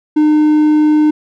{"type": "tone", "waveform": "triangle", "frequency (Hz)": 303.9, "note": "D#4", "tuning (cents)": -41, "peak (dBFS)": -5, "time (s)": [0.16, 1.11], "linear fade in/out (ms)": 10, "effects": []}